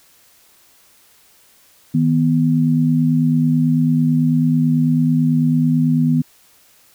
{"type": "tone pair together", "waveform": "sine", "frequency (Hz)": [157.81, 246.9], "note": ["D#3", "B3"], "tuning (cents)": [25, 0], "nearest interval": "minor sixth", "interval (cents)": 775, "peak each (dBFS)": -15, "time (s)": [1.94, 6.22], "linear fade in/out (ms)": 10, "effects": ["white hiss -52 dBFS RMS until 6.94 s"]}